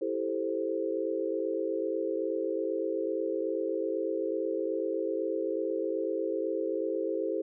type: chord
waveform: sine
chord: A minor seventh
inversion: second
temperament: equal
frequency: 329.6 / 392 / 440 / 523.3 Hz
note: E4 / G4 / A4 / C5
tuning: 0 / 0 / 0 / 0 cents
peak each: -34 dBFS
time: 0.01-7.42 s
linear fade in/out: 10 ms
effects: none